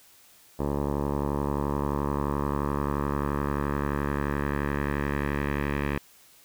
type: tone with low-pass filter sweep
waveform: 10% pulse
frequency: 71.5 Hz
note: D2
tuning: 46 cents flat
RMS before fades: -28 dBFS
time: 0.59-5.98 s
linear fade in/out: 5 ms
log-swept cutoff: 770 to 2200 Hz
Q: 2.3
effects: white hiss -56 dBFS RMS until 6.44 s